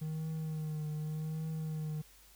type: tone with vibrato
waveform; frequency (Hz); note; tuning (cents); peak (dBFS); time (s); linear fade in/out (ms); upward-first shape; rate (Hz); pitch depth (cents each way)
triangle; 155.56; D#3; 0; -33; 0.01-2.02; 10; triangle; 0.85; 42
effects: added 50 Hz sine -63 dBFS peak until 2.35 s + white hiss -61 dBFS RMS until 2.35 s